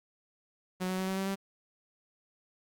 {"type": "tone with pitch steps", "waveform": "sawtooth", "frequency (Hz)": [184.1, 186.24, 188.4, 190.59, 192.81, 195.05], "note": ["F#3", "F#3", "F#3", "G3", "G3", "G3"], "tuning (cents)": [-8, 12, 32, -48, -28, -8], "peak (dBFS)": -27, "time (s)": [0.8, 1.358], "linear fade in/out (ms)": 20, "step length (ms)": 93, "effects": ["Opus 48 kbps"]}